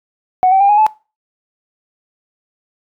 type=tone with pitch steps; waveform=sine; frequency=740 / 769.2 / 799.6 / 831.1 / 863.9 Hz; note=F#5 / G5 / G5 / G#5 / A5; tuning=0 / -33 / +34 / +1 / -32 cents; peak=-6 dBFS; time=0.43-0.865 s; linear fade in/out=0 ms; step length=87 ms; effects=noise-tail reverb RT60 0.3 s tail -22 dB re dry + tanh soft clip ceiling -3 dBFS